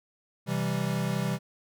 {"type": "chord", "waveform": "square", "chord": "C major", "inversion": "none", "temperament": "equal", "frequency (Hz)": [130.81, 164.81, 196], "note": ["C3", "E3", "G3"], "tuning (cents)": [0, 0, 0], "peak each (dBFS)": -32, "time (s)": [0.46, 1.39], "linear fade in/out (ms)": 50, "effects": []}